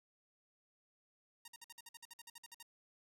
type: tone bursts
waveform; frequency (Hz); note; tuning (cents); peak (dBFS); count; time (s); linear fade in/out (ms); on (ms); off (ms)
5% pulse; 932.3; A#5; 0; -39; 15; 1.45-2.628; 5; 30; 52
effects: 12-bit